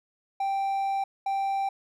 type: tone pair in turn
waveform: triangle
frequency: 784 / 784 Hz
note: G5 / G5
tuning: 0 / 0 cents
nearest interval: unison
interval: 0 cents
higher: neither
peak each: -23 dBFS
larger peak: neither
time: 0.4-1.04 / 1.26-1.69 s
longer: first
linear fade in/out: 5 ms
effects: none